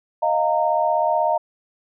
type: chord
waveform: sine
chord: Eb suspended second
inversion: none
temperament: equal with one note detuned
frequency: 622.3 / 698.5 / 920.6 Hz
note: Eb5 / F5 / Bb5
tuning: 0 / 0 / -22 cents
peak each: -21 dBFS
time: 0.22-1.38 s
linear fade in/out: 10 ms
effects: none